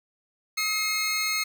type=tone pair together; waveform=20% pulse; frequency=1273.5 / 2142 Hz; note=D#6 / C7; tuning=+40 / +40 cents; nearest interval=major sixth; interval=900 cents; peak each=-27 / -20 dBFS; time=0.57-1.44 s; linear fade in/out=10 ms; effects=none